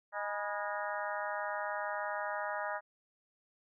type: harmonic tone with a mistuned harmonic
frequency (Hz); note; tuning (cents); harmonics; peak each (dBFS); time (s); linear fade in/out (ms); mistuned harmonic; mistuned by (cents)
206.3; G#3; -11; 3 / 4 / 5 / 6 / 7 / 8 / 9; -40 / -41 / -42 / -43 / -43 / -44 / -45; 0.12-2.81; 50; 5; -91
effects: none